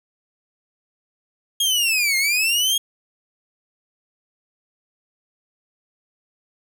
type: linear two-way sweep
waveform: sawtooth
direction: down then up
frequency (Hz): 3285 to 2104 to 3285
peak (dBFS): -14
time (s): 1.6-2.78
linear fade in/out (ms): 5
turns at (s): 2.17
effects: none